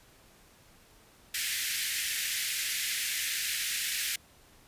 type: high-pass noise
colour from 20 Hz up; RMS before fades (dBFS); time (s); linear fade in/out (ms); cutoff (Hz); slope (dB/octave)
pink; -32; 1.34-4.16; 5; 1700; 48
effects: pink hiss -59 dBFS RMS until 4.67 s + resampled to 32000 Hz